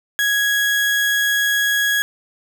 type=tone; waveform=35% pulse; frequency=1661.2 Hz; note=G#6; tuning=in tune; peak=-14 dBFS; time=0.19-2.02 s; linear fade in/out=0 ms; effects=none